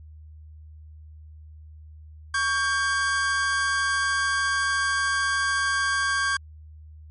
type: tone pair together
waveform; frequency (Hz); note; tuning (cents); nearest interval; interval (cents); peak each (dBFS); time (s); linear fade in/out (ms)
45% pulse; 1121.6 / 1590; C#6 / G6; +20 / +24; tritone; 604; -27 / -23; 2.34-6.37; 5
effects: added 77 Hz sine -42 dBFS peak until 7.1 s + MP3 48 kbps